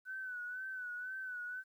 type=tone with vibrato; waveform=sine; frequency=1500 Hz; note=F#6; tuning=23 cents sharp; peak=-40 dBFS; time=0.05-1.64 s; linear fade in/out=50 ms; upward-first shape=sine; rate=2 Hz; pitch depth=54 cents each way; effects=12-bit